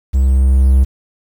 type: tone with level ramp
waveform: triangle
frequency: 66 Hz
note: C2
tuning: 16 cents sharp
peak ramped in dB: -7 to -4 dBFS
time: 0.13-0.85 s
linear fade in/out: 20 ms
effects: 7-bit